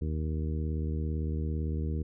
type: harmonic tone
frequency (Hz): 77.78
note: D#2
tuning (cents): 0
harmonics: 1 / 2 / 3 / 4 / 5 / 6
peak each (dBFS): -30 / -36 / -40 / -42 / -44 / -46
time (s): 0.01-2.03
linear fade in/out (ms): 10
effects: none